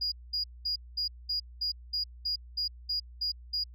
sine tone bursts, 4869 Hz, D#8, 38 cents flat, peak -27 dBFS, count 12, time 0.01-3.64 s, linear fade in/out 10 ms, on 110 ms, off 210 ms, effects tanh soft clip ceiling -24 dBFS + added 60 Hz sine -46 dBFS peak until 3.74 s

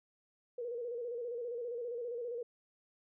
sine tone with vibrato, 477.2 Hz, A#4, 41 cents sharp, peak -37 dBFS, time 0.58-2.43 s, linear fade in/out 5 ms, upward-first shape square, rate 15 Hz, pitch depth 53 cents each way, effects none

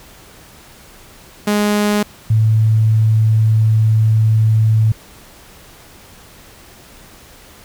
sawtooth / sine tone pair in turn, 207.7 / 110.03 Hz, G#3 / A2, 0 / 0 cents, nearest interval major seventh, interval 1100 cents, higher first, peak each -9 dBFS, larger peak neither, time 1.47-2.03 / 2.3-4.92 s, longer second, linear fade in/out 5 ms, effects pink hiss -42 dBFS RMS until 7.64 s

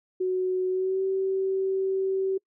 sine tone with pitch glide, 370 to 383.3 Hz, F#4 to G4, 0 to -39 cents, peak -23 dBFS, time 0.2-2.38 s, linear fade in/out 10 ms, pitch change +61 cents, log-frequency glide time 0.69-1.03 s, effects noise-tail reverb RT60 0.1 s tail -26 dB re dry

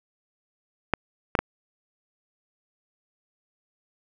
clicks, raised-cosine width 0.5 ms, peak -5 dBFS, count 3, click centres 0.937 / 1.352 / 1.39 s, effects none

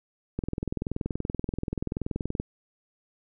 click train, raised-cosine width 3 ms, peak -16 dBFS, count 43, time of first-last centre 0.39-2.4 s, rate 20.9 Hz, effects none

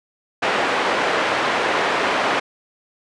pink band-pass noise, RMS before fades -20 dBFS, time 0.42-2.4 s, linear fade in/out 10 ms, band 450 to 2400 Hz, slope 12 dB/octave, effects resampled to 22050 Hz

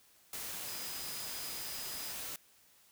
sine tone in noise, 4978 Hz, D#8, in tune, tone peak -47 dBFS, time 0.67-2.12 s, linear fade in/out 2 ms, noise white, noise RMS -42 dBFS, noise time 0.33-2.36 s, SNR -8 dB, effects white hiss -65 dBFS RMS until 2.91 s

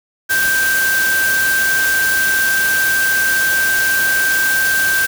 sine tone in noise, 1568 Hz, G6, in tune, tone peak -13 dBFS, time 0.29-5.07 s, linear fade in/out 20 ms, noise white, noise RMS -21 dBFS, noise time 0.29-5.07 s, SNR +5 dB, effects none

